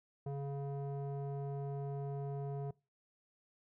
square tone with low-pass filter, 140 Hz, C#3, 18 cents sharp, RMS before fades -40 dBFS, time 0.26-2.71 s, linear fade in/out 5 ms, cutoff 620 Hz, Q 1.8, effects noise-tail reverb RT60 0.3 s tail -24 dB re dry

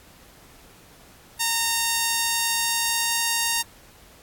5% pulse tone with pitch glide, 920 to 925.9 Hz, A#5 to A#5, -23 to -12 cents, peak -9 dBFS, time 1.39-3.63 s, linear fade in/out 20 ms, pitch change +11 cents, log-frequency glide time 1.57-3.18 s, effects pink hiss -51 dBFS RMS until 4.22 s + AAC 64 kbps

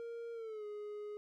triangle tone with pitch glide, 465.9 to 417.5 Hz, A#4 to G#4, -1 to +9 cents, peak -40 dBFS, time 0-1.17 s, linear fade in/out 0 ms, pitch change -190 cents, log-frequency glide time 0.33-0.65 s, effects none

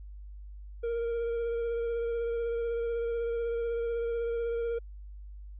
triangle tone with vibrato, 466.2 Hz, A#4, in tune, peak -27 dBFS, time 0.83-4.79 s, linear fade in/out 10 ms, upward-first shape sine, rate 16 Hz, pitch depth 17 cents each way, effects added 50 Hz sine -42 dBFS peak until 5.59 s + resampled to 8000 Hz

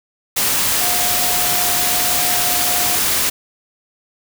sine tone in noise, 716 Hz, F5, 43 cents sharp, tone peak -25 dBFS, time 0.81-2.96 s, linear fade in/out 10 ms, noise white, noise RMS -17 dBFS, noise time 0.36-3.3 s, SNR -11 dB, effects none

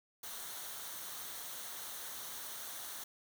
white noise with comb filter, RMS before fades -45 dBFS, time 0.23-3.04 s, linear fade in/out 5 ms, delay 0.4 ms, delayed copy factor -0.5, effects none

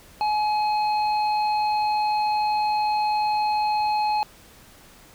harmonic tone, 846 Hz, G#5, 32 cents sharp, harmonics 1 / 3 / 5, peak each -20 / -35 / -35 dBFS, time 0.21-4.23 s, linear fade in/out 0 ms, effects pink hiss -50 dBFS RMS until 5.14 s

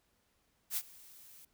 blue noise with ADSR envelope, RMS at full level -33 dBFS, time 0.7-1.45 s, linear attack 65 ms, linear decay 53 ms, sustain -23 dB, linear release 3 ms, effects pink hiss -75 dBFS RMS until 1.53 s

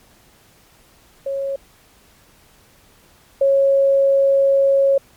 sine tone pair in turn, 549 / 549 Hz, C#5 / C#5, -17 / -17 cents, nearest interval unison, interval 0 cents, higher neither, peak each -20 / -11 dBFS, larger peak second, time 1.26-1.56 / 3.41-4.98 s, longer second, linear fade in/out 5 ms, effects pink hiss -52 dBFS RMS until 5.16 s + MP3 96 kbps

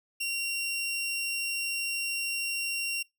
sawtooth tone, 2753 Hz, F7, 25 cents flat, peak -26 dBFS, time 0.2-3.03 s, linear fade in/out 10 ms, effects noise-tail reverb RT60 0.2 s tail -24 dB re dry

